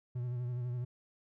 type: tone with vibrato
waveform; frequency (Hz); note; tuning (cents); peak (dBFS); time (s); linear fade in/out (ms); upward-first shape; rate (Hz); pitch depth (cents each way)
triangle; 122.8; B2; -9; -32; 0.15-0.85; 10; sine; 12; 40
effects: none